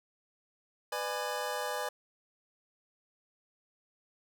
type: chord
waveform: 25% pulse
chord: G# diminished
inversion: first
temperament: just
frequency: 498.4 / 598 / 830.6 Hz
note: B4 / D5 / G#5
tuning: +16 / +31 / 0 cents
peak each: -34 dBFS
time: 0.92-1.89 s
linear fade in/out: 5 ms
effects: none